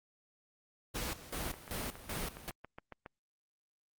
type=noise with tremolo; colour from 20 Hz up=pink; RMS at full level=-38 dBFS; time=0.94-2.51 s; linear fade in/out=20 ms; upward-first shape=square; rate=2.6 Hz; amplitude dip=80%
type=click train; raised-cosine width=0.5 ms; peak=-31 dBFS; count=12; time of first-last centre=1.54-3.061 s; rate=7.23 Hz
effects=Opus 48 kbps